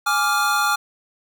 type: chord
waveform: square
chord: D diminished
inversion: second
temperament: equal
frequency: 830.6 / 1174.7 / 1396.9 Hz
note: Ab5 / D6 / F6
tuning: 0 / 0 / 0 cents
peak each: -24 / -23 / -21 dBFS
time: 0.06-0.76 s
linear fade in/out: 10 ms
effects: none